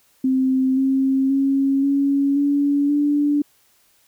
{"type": "tone with pitch steps", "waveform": "sine", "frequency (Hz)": [261.6, 267.3, 273, 278.9, 284.9, 291.1], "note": ["C4", "C4", "C#4", "C#4", "C#4", "D4"], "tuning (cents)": [0, 37, -26, 11, 48, -15], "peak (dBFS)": -15, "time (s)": [0.24, 3.42], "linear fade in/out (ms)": 5, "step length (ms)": 530, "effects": ["white hiss -59 dBFS RMS until 4.07 s"]}